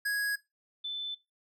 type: tone pair in turn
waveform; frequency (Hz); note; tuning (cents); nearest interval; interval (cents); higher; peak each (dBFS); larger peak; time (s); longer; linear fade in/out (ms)
square / sine; 1661.2 / 3520; G#6 / A7; 0 / 0; octave + minor second; 1300; second; -29 / -33; first; 0.05-0.36 / 0.84-1.15; neither; 10
effects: noise-tail reverb RT60 0.2 s tail -19 dB re dry